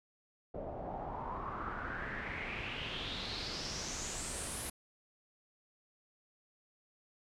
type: noise with low-pass filter sweep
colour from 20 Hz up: pink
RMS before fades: -41 dBFS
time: 0.54-4.7 s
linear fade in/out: 5 ms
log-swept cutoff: 580 to 11000 Hz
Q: 4.8
effects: none